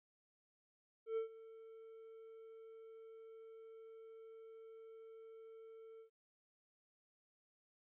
triangle tone with ADSR envelope, 447.8 Hz, A4, 30 cents sharp, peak -33 dBFS, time 1.06-6.1 s, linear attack 110 ms, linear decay 110 ms, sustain -19 dB, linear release 100 ms, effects resampled to 8000 Hz

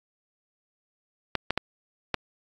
clicks, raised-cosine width 0.3 ms, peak -8 dBFS, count 4, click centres 1.353 / 1.506 / 1.576 / 2.143 s, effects AAC 48 kbps

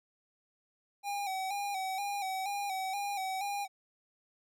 square tone with vibrato, 784 Hz, G5, in tune, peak -34 dBFS, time 1.03-3.68 s, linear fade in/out 50 ms, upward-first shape square, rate 2.1 Hz, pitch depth 55 cents each way, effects none

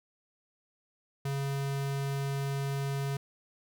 square tone, 138.59 Hz, C#3, in tune, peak -31 dBFS, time 1.25-3.17 s, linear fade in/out 5 ms, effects none

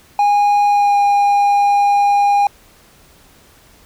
triangle tone with pitch glide, 820 to 811 Hz, G#5 to G#5, -22 to -41 cents, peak -8 dBFS, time 0.19-2.47 s, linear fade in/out 2 ms, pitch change -19 cents, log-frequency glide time 0.67-0.98 s, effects pink hiss -48 dBFS RMS until 3.85 s

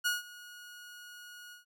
sawtooth tone with ADSR envelope, 1448 Hz, F#6, 38 cents flat, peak -23 dBFS, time 0.04-1.65 s, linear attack 22 ms, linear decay 160 ms, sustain -21 dB, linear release 130 ms, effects none

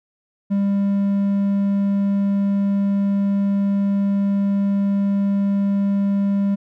triangle tone, 199.2 Hz, G3, 28 cents sharp, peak -14 dBFS, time 0.5-6.56 s, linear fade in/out 20 ms, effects none

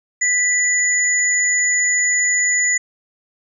sine tone pair together, 1975.5 / 6933 Hz, B6 / A8, 0 / -27 cents, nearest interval octave + minor seventh, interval 2173 cents, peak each -17 dBFS, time 0.21-2.78 s, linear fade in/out 10 ms, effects none

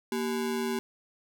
square ring-modulated tone, 311.1 Hz, D#4, in tune, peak -26 dBFS, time 0.12-0.79 s, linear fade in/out 0 ms, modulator 76.2 Hz, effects none

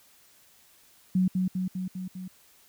sine tone with echo, 185 Hz, F#3, in tune, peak -20 dBFS, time 1.15-1.28 s, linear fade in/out 5 ms, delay 200 ms, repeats 5, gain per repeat -3 dB, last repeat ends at 2.28 s, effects white hiss -59 dBFS RMS until 2.68 s

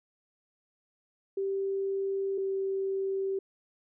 sine tone pair in turn, 390.5 / 387.4 Hz, G4 / G4, -7 / -20 cents, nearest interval unison, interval 13 cents, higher first, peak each -28 dBFS, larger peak neither, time 1.37-2.38 / 2.38-3.39 s, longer neither, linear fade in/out 5 ms, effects none

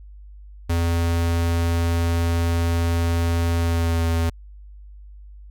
square tone with pitch glide, 84.5 to 83.05 Hz, E2 to E2, +43 to +13 cents, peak -19 dBFS, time 0.69-4.3 s, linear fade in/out 10 ms, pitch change -30 cents, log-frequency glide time 3.58-4.07 s, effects added 50 Hz sine -39 dBFS peak until 5.5 s

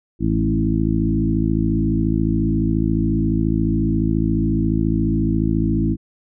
harmonic tone with a mistuned harmonic, 54.3 Hz, A1, 22 cents flat, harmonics 1 / 2 / 3 / 4 / 5 / 6, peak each -23 / -23 / -23 / -23 / -23 / -23 dBFS, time 0.19-5.97 s, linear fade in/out 50 ms, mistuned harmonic 3, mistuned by +16 cents, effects none

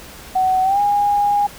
sine tone with pitch glide, 750 to 817.9 Hz, F#5 to G#5, +23 to -27 cents, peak -13 dBFS, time 0.35-1.47 s, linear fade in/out 10 ms, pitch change +150 cents, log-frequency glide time 0.63-0.8 s, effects pink hiss -38 dBFS RMS until 1.58 s

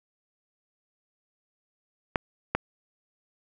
clicks, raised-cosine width 0.5 ms, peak -8 dBFS, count 2, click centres 2.158 / 2.55 s, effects none

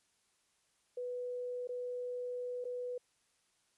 sine tone with dropouts, 493.9 Hz, B4, in tune, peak -37 dBFS, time 0.97-2.98 s, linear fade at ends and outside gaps 5 ms, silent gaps 1.674-1.69 / 2.643-2.651 s, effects white hiss -75 dBFS RMS until 3.77 s + resampled to 24000 Hz

